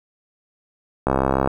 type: click train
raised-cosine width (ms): 1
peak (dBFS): -4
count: 28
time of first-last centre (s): 1.07-1.475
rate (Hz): 66.7
effects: 7-bit